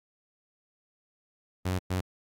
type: tone bursts at uneven times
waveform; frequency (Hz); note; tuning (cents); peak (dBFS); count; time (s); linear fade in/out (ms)
sawtooth; 92; F#2; -9; -23; 2; 1.65-1.79 / 1.9-2.01; 10
effects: AAC 48 kbps